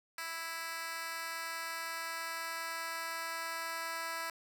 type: tone with high-pass filter sweep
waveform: 10% pulse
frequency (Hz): 329.6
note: E4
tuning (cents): 0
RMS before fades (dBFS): -40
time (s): 0.18-4.3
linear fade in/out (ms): 2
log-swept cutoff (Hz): 1500 to 970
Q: 0.82
effects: none